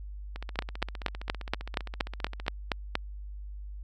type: two click trains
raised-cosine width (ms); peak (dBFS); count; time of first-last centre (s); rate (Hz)
0.3; -23 / -10; 33 / 11; 0.36-2.465 / 0.59-2.954; 15.2 / 4.23
effects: added 50 Hz sine -38 dBFS peak until 3.83 s